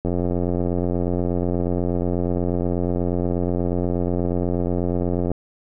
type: click train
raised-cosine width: 2 ms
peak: -10 dBFS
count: 466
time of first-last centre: 0.05-5.316 s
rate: 88.3 Hz
effects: none